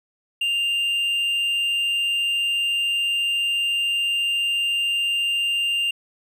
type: tone with amplitude modulation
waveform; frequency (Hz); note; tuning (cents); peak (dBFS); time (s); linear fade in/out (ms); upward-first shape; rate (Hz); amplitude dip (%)
triangle; 2794; F7; 0; -17; 0.41-5.91; 5; sine; 213; 25
effects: none